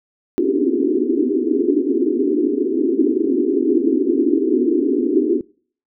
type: band-pass noise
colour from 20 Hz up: white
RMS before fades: -17 dBFS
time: 0.38-5.41 s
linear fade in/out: 0 ms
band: 250 to 410 Hz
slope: 96 dB/octave
effects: noise-tail reverb RT60 0.5 s tail -25 dB re dry